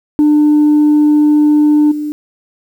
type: tone with level steps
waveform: sine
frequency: 298.8 Hz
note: D4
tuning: 30 cents sharp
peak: -4 / -16 dBFS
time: 0.19-2.12 s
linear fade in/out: 0 ms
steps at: 1.91 s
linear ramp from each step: 10 ms
effects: tanh soft clip ceiling -4 dBFS + 7-bit